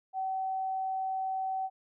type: tone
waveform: sine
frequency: 762 Hz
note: G5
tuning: 49 cents flat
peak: -30 dBFS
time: 0.13-1.7 s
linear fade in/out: 50 ms
effects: none